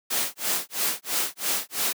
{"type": "noise with tremolo", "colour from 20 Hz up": "white", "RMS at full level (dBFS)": -24, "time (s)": [0.1, 1.93], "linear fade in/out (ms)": 10, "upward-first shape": "sine", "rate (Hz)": 3, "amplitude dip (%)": 100, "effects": ["high-pass 200 Hz 12 dB/octave"]}